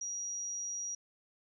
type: tone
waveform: sine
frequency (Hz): 5750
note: F8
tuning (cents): +50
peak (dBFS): -36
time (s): 0.01-0.95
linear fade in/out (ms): 5
effects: none